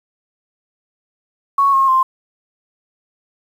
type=tone with pitch steps; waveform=sine; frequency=1108.7 / 1078.4 / 1048.9 Hz; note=C#6 / C#6 / C6; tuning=0 / -48 / +4 cents; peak=-10 dBFS; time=1.58-2.03 s; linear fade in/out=5 ms; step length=150 ms; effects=7-bit